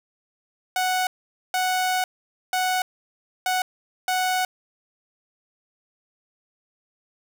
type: tone bursts at uneven times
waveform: sawtooth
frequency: 740 Hz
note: F#5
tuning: in tune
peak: -17 dBFS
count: 5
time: 0.76-1.07 / 1.54-2.04 / 2.53-2.82 / 3.46-3.62 / 4.08-4.45 s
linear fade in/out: 2 ms
effects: none